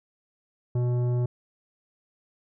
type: tone with tanh clipping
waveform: sine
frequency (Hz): 122.6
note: B2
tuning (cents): -12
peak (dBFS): -24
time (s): 0.75-1.26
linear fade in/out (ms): 5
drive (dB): 12
effects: none